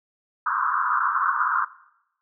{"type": "band-pass noise", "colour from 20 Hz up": "pink", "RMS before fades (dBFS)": -23, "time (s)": [0.46, 1.65], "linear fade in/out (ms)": 5, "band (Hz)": [1000, 1500], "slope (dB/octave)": 96, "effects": ["noise-tail reverb RT60 0.8 s tail -19 dB re dry"]}